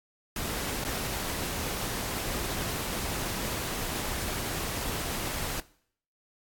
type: noise with dropouts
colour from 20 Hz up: pink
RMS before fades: -33 dBFS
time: 0.36-5.6 s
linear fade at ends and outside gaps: 2 ms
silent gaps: 0.838-0.848 s
effects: noise-tail reverb RT60 0.6 s tail -20 dB re dry + AAC 64 kbps